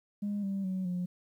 sine tone with pitch steps, 204.6 / 195.7 / 187.19 / 179.04 Hz, G#3 / G3 / F#3 / F3, -26 / -3 / +20 / +43 cents, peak -29 dBFS, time 0.22-1.06 s, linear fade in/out 10 ms, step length 210 ms, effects tanh soft clip ceiling -28 dBFS + 11-bit

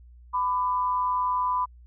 sine tone pair together, 999.9 / 1190 Hz, B5 / D6, +21 / +22 cents, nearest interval minor third, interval 301 cents, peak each -23 / -31 dBFS, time 0.33-1.66 s, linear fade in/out 20 ms, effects added 60 Hz sine -47 dBFS peak until 1.86 s

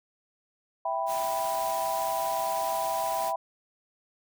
sine chord, E minor, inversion none, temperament equal, 659.3 / 784 / 987.8 Hz, E5 / G5 / B5, 0 / 0 / 0 cents, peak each -31 dBFS, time 0.85-3.36 s, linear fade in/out 5 ms
white noise, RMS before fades -39 dBFS, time 1.06-3.33 s, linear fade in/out 50 ms
effects none

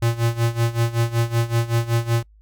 square tone with tremolo, 116.54 Hz, A#2, in tune, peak -16 dBFS, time 0.02-2.23 s, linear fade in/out 5 ms, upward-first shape sine, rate 5.3 Hz, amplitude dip 85%, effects noise-tail reverb RT60 0.1 s tail -24 dB re dry + added 52 Hz sine -48 dBFS peak until 2.41 s

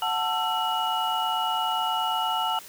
sine tone cluster, 737 / 886 / 1340 / 2910 Hz, F#5 / A5 / E6 / F#7, -7 / +12 / +28 / -29 cents, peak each -30 / -27 / -30 / -30 dBFS, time 0.02-2.59 s, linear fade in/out 2 ms, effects white hiss -45 dBFS RMS until 2.68 s

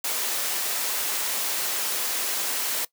white high-pass noise, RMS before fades -27 dBFS, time 0.04-2.85 s, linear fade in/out 5 ms, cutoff 330 Hz, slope 12 dB/octave, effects noise-tail reverb RT60 0.1 s tail -20 dB re dry

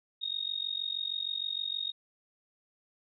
sine tone with amplitude modulation, 3729 Hz, A#7, in tune, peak -28 dBFS, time 0.21-1.92 s, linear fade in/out 20 ms, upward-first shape sine, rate 46.4 Hz, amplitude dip 90%, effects none

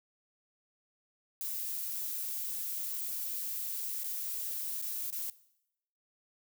violet noise with dropouts, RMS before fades -37 dBFS, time 1.41-5.3 s, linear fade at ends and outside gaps 1 ms, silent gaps 4.036-4.042 / 4.816-4.823 / 5.104-5.126 s, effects noise-tail reverb RT60 0.8 s tail -19 dB re dry

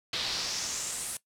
brown noise with band-pass filter sweep, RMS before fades -34 dBFS, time 0.13-1.17 s, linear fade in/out 2 ms, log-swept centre 3800 to 9900 Hz, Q 3.1, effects noise-tail reverb RT60 0.1 s tail -18 dB re dry

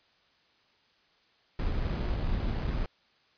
brown noise with sample-and-hold, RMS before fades -30 dBFS, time 1.59-2.86 s, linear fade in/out 2 ms, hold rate 3675 Hz, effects white hiss -66 dBFS RMS until 3.37 s + resampled to 11025 Hz

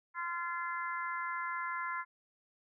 harmonic tone, 344.2 Hz, F4, 25 cents flat, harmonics 3 / 4 / 5 / 6, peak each -38 / -40 / -42 / -44 dBFS, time 0.14-2.05 s, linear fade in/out 50 ms, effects none

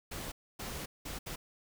pink noise bursts at uneven times, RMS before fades -41 dBFS, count 4, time 0.11-0.32 / 0.59-0.86 / 1.05-1.19 / 1.26-1.36 s, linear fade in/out 10 ms, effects none

